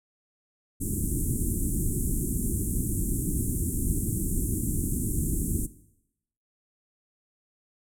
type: band-stop noise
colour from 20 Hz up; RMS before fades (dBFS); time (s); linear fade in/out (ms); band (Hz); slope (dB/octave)
pink; -27; 0.8-5.67; 20; 350 to 7900; 48
effects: noise-tail reverb RT60 0.8 s tail -17 dB re dry + low-pass 12000 Hz 12 dB/octave